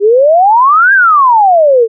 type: exponential two-way sweep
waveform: sine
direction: up then down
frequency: 392.1 to 1636 to 435.4 Hz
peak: -3 dBFS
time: 0-1.88 s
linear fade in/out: 50 ms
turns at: 0.93 s
effects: none